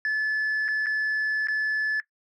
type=tone with dropouts; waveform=sine; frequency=1730 Hz; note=A6; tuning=30 cents flat; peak=-20 dBFS; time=0.05-2 s; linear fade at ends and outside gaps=1 ms; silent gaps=0.681-0.686 / 0.86-0.867 / 1.471-1.484 s; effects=noise-tail reverb RT60 0.1 s tail -18 dB re dry + tanh soft clip ceiling -22 dBFS